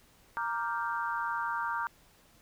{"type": "chord", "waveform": "sine", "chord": "G minor seventh", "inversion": "first", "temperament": "equal", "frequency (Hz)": [932.3, 1174.7, 1396.9, 1568], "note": ["Bb5", "D6", "F6", "G6"], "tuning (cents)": [0, 0, 0, 0], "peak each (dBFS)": [-34, -36, -37, -38], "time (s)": [0.37, 1.87], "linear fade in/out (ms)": 0, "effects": ["pink hiss -62 dBFS RMS until 2.41 s"]}